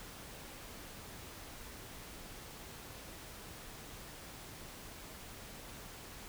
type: silence
effects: pink hiss -50 dBFS RMS until 6.28 s